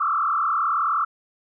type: tone with frequency modulation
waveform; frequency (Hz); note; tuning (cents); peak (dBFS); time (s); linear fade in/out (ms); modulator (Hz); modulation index
sine; 1244.5; D#6; 0; -19; 0-1.05; 10; 39.4; 3.2
effects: none